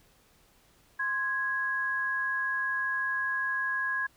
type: tone pair together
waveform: sine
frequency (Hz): 1046.5 / 1658.8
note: C6 / G#6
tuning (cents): 0 / -3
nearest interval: minor sixth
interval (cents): 797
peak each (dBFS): -35 / -28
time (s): 0.99-4.07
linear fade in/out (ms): 10
effects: pink hiss -63 dBFS RMS until 4.16 s